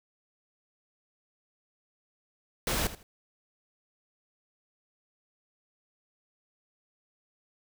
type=noise with echo; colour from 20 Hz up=pink; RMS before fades=-29 dBFS; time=2.67-2.87 s; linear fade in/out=2 ms; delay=80 ms; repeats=2; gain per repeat=-14 dB; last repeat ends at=3.03 s; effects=none